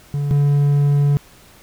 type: tone pair in turn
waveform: triangle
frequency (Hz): 143.5 / 143.5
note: D3 / D3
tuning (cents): -40 / -40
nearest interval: unison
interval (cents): 0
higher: neither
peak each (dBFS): -16 / -10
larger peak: second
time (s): 0.14-0.31 / 0.31-1.17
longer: second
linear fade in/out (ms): 0
effects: pink hiss -47 dBFS RMS until 1.62 s